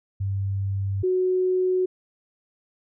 sine tone pair in turn, 98 / 369 Hz, G2 / F#4, 0 / -5 cents, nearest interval octave + major seventh, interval 2295 cents, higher second, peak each -23 / -19 dBFS, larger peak second, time 0.2-1.03 / 1.03-1.86 s, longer neither, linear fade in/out 10 ms, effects none

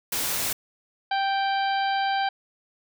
white noise, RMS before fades -27 dBFS, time 0.12-0.53 s, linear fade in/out 5 ms
harmonic tone, 784 Hz, G5, in tune, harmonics 1 / 2 / 3 / 4 / 5 / 6, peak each -23 / -30 / -37 / -35 / -39 / -39 dBFS, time 1.11-2.29 s, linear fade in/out 5 ms
effects none

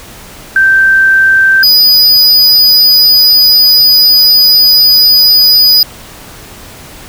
sine / square tone pair in turn, 1562 / 4948 Hz, G6 / D#8, -7 / -10 cents, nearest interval octave + minor sixth, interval 1997 cents, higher second, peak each -3 dBFS, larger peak neither, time 0.56-1.63 / 1.63-5.83 s, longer second, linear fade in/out 2 ms, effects pink hiss -31 dBFS RMS until 7.08 s

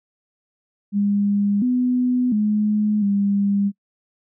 sine tone with pitch steps, 202.7 / 249.5 / 210.9 / 200.5 Hz, G#3 / B3 / G#3 / G3, -42 / +18 / +27 / +39 cents, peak -16 dBFS, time 0.92-3.72 s, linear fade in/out 50 ms, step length 700 ms, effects noise-tail reverb RT60 0.1 s tail -26 dB re dry

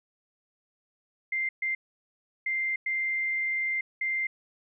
sine tone bursts at uneven times, 2093 Hz, C7, in tune, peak -26 dBFS, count 5, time 1.32-1.49 / 1.62-1.75 / 2.46-2.76 / 2.86-3.81 / 4.01-4.27 s, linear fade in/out 5 ms, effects none

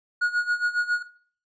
triangle tone with tremolo, 1447 Hz, F#6, 39 cents flat, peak -17 dBFS, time 0.21-1.03 s, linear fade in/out 10 ms, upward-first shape sine, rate 7.3 Hz, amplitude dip 80%, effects noise-tail reverb RT60 0.5 s tail -17 dB re dry + resampled to 16000 Hz

